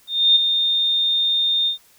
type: tone with ADSR envelope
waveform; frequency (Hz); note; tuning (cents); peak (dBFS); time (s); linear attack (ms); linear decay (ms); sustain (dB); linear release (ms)
sine; 3642; A#7; -41; -9; 0.07-1.78; 290; 10; -7; 110
effects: white hiss -54 dBFS RMS until 1.98 s